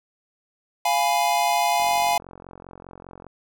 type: chord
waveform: square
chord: F diminished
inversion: none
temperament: equal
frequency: 698.5 / 830.6 / 987.8 Hz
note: F5 / Ab5 / Cb6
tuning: 0 / 0 / 0 cents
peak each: -23 / -23 / -27 dBFS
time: 0.85-2.18 s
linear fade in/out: 5 ms
type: click train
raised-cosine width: 1 ms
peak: -27 dBFS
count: 67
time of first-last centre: 1.8-3.267 s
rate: 45 Hz
effects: none